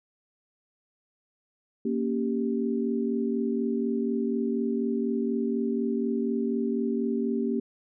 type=chord; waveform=sine; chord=G diminished; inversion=first; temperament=equal; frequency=233.1 / 277.2 / 392 Hz; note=Bb3 / Db4 / G4; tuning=0 / 0 / 0 cents; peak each=-27 / -31 / -30 dBFS; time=1.85-7.6 s; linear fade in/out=5 ms; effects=none